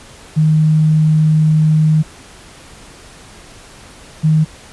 sine tone pair in turn, 155.56 / 156.26 Hz, D#3 / D#3, 0 / +8 cents, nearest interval unison, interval 8 cents, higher second, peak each -8 dBFS, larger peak neither, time 0.36-2.03 / 4.23-4.45 s, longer first, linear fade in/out 20 ms, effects pink hiss -39 dBFS RMS until 4.72 s + resampled to 24000 Hz

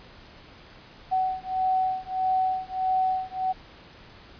sine beating tone pair, 750 / 751.6 Hz, F#5 / F#5, +23 / +27 cents, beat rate 1.6 Hz, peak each -26 dBFS, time 1.11-3.53 s, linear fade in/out 20 ms, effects pink hiss -49 dBFS RMS until 4.39 s + resampled to 11025 Hz

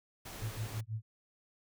pink noise, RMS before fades -46 dBFS, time 0.25-0.81 s, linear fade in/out 10 ms
sine tone with tremolo, 110 Hz, A2, in tune, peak -33 dBFS, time 0.42-1.02 s, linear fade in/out 0 ms, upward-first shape sine, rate 6.2 Hz, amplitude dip 100%
effects none

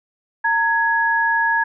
sine tone pair together, 917 / 1672.1 Hz, A#5 / G#6, -29 / +11 cents, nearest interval minor seventh, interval 1040 cents, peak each -19 / -17 dBFS, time 0.44-1.64 s, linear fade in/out 10 ms, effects none

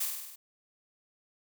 blue noise with echo, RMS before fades -31 dBFS, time 0-0.06 s, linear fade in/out 10 ms, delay 50 ms, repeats 6, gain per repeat -3 dB, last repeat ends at 0.36 s, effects none

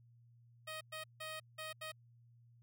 10% pulse tone bursts at uneven times, 627 Hz, D#5, 13 cents sharp, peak -35 dBFS, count 5, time 0.67-0.81 / 0.92-1.04 / 1.2-1.4 / 1.58-1.73 / 1.81-1.92 s, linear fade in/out 10 ms, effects added 118 Hz sine -62 dBFS peak until 2.62 s

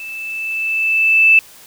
sine tone with level ramp, 2637 Hz, E7, in tune, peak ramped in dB -27 to -5 dBFS, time 0-1.39 s, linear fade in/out 2 ms, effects white hiss -42 dBFS RMS until 1.66 s

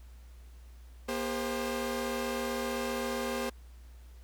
sawtooth tone cluster, 239.7 / 403.9 / 527 Hz, A#3 / G#4 / C5, +48 / -48 / +12 cents, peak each -32 / -33 / -32 dBFS, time 1.08-3.5 s, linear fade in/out 10 ms, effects added 60 Hz sine -48 dBFS peak until 4.23 s + pink hiss -64 dBFS RMS until 4.23 s

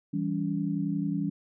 sine chord, C# diminished, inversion first, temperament equal with one note detuned, 164.81 / 196 / 283.7 Hz, E3 / G3 / C#4, 0 / 0 / +40 cents, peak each -31 dBFS, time 0.13-1.3 s, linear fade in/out 10 ms, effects none

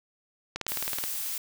click train, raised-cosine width 0.2 ms, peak -14 dBFS, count 10, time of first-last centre 0.56-1.039 s, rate 18.8 Hz
blue noise, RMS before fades -33 dBFS, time 0.68-1.38 s, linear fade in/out 2 ms
effects none

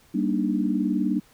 sine chord, Eb major seventh, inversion first, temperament just, 194.45 / 233.3 / 291.7 / 311.1 Hz, G3 / Bb3 / D4 / Eb4, -14 / +2 / -12 / 0 cents, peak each -26 / -26 / -26 / -30 dBFS, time 0.14-1.2 s, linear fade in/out 10 ms, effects pink hiss -57 dBFS RMS until 1.33 s

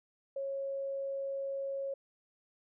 sine tone, 548 Hz, C#5, 20 cents flat, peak -34 dBFS, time 0.36-1.94 s, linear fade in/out 5 ms, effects none

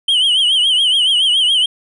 triangle tone with vibrato, 3073 Hz, G7, 35 cents flat, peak -9 dBFS, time 0.08-1.66 s, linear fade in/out 5 ms, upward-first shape triangle, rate 7.1 Hz, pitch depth 130 cents each way, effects resampled to 24000 Hz

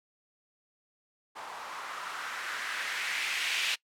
violet noise with low-pass filter sweep, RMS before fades -35 dBFS, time 1.35-3.76 s, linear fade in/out 20 ms, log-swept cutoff 920 to 2700 Hz, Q 2.2, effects noise-tail reverb RT60 0.1 s tail -23 dB re dry

